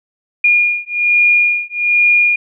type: beating tone pair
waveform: sine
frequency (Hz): 2426 / 2427.2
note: D#7 / D#7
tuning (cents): -44 / -44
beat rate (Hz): 1.2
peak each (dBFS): -13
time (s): 0.44-2.36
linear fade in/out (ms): 5
effects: none